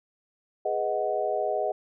sine chord, G# minor seventh, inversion none, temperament equal with one note detuned, 415.3 / 493.9 / 626.9 / 740 Hz, G#4 / B4 / D#5 / F#5, 0 / 0 / +13 / 0 cents, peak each -31 / -33 / -28 / -30 dBFS, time 0.65-1.72 s, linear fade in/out 5 ms, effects none

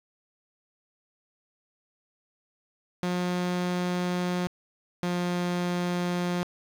sawtooth tone pair in turn, 178.8 / 176.85 Hz, F3 / F3, +41 / +22 cents, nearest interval unison, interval 19 cents, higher first, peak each -22 dBFS, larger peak neither, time 3.03-4.47 / 5.03-6.43 s, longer first, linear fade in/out 0 ms, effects low-pass 6000 Hz 12 dB/octave + 8-bit

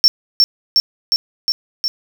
triangle tone with echo, 5430 Hz, F8, 50 cents flat, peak -4 dBFS, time 0.04-0.08 s, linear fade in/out 0 ms, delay 360 ms, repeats 5, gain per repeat -2 dB, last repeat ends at 1.88 s, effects none

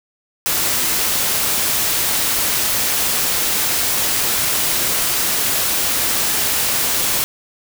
white noise, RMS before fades -18 dBFS, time 0.46-7.24 s, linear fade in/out 0 ms, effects none

